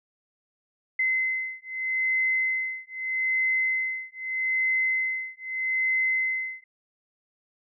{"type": "beating tone pair", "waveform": "sine", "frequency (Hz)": [2053, 2053.8], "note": ["C7", "C7"], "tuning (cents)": [-33, -33], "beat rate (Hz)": 0.8, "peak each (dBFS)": -27, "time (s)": [0.99, 6.64], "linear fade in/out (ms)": 5, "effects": []}